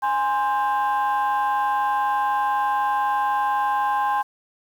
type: tone cluster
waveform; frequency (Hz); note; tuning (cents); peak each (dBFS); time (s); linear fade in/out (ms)
sine; 826 / 1046 / 1582; G#5 / C6 / G6; -10 / -1 / +15; -20 / -22 / -29; 0.02-4.23; 20
effects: tanh soft clip ceiling -14 dBFS + 8-bit